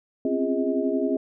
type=tone cluster; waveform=sine; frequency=259.4 / 270.7 / 345.4 / 409.3 / 634 Hz; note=C4 / C#4 / F4 / G#4 / D#5; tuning=-15 / -41 / -19 / -25 / +32 cents; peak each=-29 / -26 / -29 / -27 / -30 dBFS; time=0.25-1.17 s; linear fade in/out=2 ms; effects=none